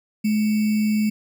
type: tone with sample-and-hold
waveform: sine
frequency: 213.4 Hz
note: G#3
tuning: 47 cents sharp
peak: -17 dBFS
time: 0.24-1.1 s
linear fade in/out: 10 ms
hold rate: 2450 Hz
effects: none